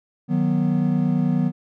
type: chord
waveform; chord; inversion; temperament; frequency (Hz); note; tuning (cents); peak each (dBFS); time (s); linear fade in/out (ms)
triangle; B major; first; equal with one note detuned; 155.56 / 185 / 244.2; D#3 / F#3 / B3; 0 / 0 / -19; -20; 0.28-1.52; 50
effects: none

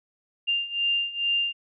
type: beating tone pair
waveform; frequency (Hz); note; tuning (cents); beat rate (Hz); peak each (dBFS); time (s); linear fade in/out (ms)
sine; 2794 / 2796.3; F7 / F7; 0 / +2; 2.3; -28 / -25; 0.47-1.53; 20
effects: none

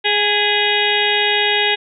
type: harmonic tone with a mistuned harmonic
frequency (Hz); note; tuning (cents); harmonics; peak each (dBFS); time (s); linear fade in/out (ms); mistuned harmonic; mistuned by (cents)
415.3; G#4; 0; 1 / 2 / 4 / 5 / 6 / 7 / 8 / 9; -22 / -22 / -22 / -22 / -22 / -22 / -22 / -22; 0.04-1.76; 20; 5; -34
effects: none

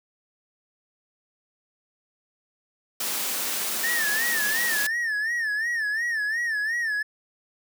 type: high-pass noise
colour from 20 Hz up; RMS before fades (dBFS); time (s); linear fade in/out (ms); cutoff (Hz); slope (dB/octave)
white; -28; 3-4.87; 5; 180; 96
type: tone with vibrato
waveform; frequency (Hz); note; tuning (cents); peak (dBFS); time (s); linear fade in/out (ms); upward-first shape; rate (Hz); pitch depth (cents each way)
triangle; 1790; A6; +29; -22; 3.83-7.03; 10; sine; 2.8; 120
effects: none

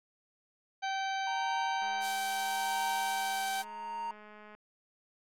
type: harmonic tone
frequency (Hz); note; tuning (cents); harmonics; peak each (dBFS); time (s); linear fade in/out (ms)
774; G5; -22; 1 / 2 / 3 / 4 / 5 / 6 / 8; -33 / -39 / -43 / -45 / -47 / -49 / -51; 0.82-3.63; 20
type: tone with tremolo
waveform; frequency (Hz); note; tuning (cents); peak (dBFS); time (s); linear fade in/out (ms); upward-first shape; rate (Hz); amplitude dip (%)
triangle; 927; A#5; -10; -31; 1.27-4.11; 2; triangle; 0.78; 95
type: click train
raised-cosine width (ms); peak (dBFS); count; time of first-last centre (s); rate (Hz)
0.5; -38; 577; 1.82-4.55; 211
type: high-pass noise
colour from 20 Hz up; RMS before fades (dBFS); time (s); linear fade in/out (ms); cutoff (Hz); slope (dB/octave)
white; -41; 2-3.65; 50; 2800; 96
effects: low-pass 12000 Hz 12 dB/octave

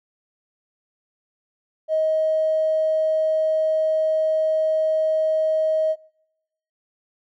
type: tone with tanh clipping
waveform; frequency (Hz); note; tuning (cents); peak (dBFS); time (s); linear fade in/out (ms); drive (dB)
triangle; 630; D#5; +21; -17; 1.88-5.96; 50; 2
effects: noise-tail reverb RT60 0.9 s tail -26 dB re dry

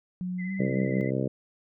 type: tone with pitch glide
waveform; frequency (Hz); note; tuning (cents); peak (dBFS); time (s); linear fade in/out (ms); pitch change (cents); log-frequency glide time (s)
sine; 181.5 to 192.29; F#3 to G3; -33 to -33; -29; 0.21-1.01; 0; +100; 0.45-0.51
type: tone with vibrato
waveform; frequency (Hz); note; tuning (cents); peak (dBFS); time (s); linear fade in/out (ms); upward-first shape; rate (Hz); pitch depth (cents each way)
sine; 2028; B6; +45; -39; 0.38-1.11; 20; sine; 16; 39
type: harmonic tone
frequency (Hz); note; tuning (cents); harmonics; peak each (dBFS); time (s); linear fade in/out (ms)
65.9; C2; +13; 2 / 3 / 4 / 5 / 6 / 7 / 8 / 9; -30 / -32 / -33 / -34 / -35 / -35 / -36 / -37; 0.59-1.28; 10
effects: none

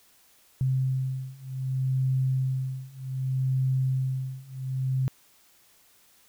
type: beating tone pair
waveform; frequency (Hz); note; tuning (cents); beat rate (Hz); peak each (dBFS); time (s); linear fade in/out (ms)
sine; 130.81 / 131.46; C3 / C3; 0 / +9; 0.65; -28 / -27; 0.61-5.08; 0
effects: white hiss -60 dBFS RMS until 6.28 s

